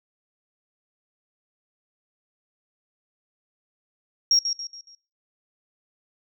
sine tone with echo, 5588 Hz, F8, in tune, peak -14 dBFS, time 4.31-4.39 s, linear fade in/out 2 ms, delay 140 ms, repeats 4, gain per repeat -8 dB, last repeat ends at 4.95 s, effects noise-tail reverb RT60 0.4 s tail -25 dB re dry + tanh soft clip ceiling -10 dBFS

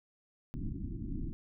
pink low-pass noise, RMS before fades -38 dBFS, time 0.54-1.33 s, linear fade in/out 0 ms, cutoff 340 Hz, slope 96 dB/octave, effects none

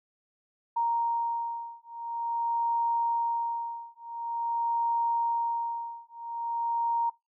sine beating tone pair, 932.3 / 932.77 Hz, A#5 / A#5, 0 / +1 cents, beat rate 0.47 Hz, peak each -30 dBFS, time 0.76-7.1 s, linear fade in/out 10 ms, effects noise-tail reverb RT60 0.2 s tail -21 dB re dry

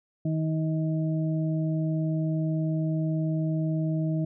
harmonic tone, 158.3 Hz, D#3, 30 cents sharp, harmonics 1 / 2 / 4, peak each -25 / -31 / -37 dBFS, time 0.25-4.25 s, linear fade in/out 5 ms, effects none

